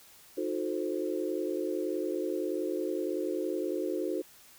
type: chord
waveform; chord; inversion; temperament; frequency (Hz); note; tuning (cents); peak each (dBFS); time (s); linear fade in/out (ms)
sine; D# diminished seventh; none; equal with one note detuned; 311.1 / 361.8 / 440 / 523.3; D#4 / F#4 / A4 / C5; 0 / -39 / 0 / 0; -35 / -33 / -37 / -37; 0.37-4.22; 10
effects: white hiss -56 dBFS RMS until 4.58 s